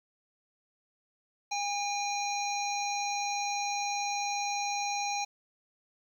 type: harmonic tone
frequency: 811 Hz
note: G#5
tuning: 41 cents flat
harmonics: 1 / 3 / 5 / 7 / 8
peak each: -32 / -37 / -39 / -40 / -41 dBFS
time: 1.51-5.25 s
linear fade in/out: 10 ms
effects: 10-bit